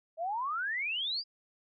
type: exponential sweep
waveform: sine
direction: up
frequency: 626 to 4965 Hz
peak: -31 dBFS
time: 0.17-1.24 s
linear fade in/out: 50 ms
effects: none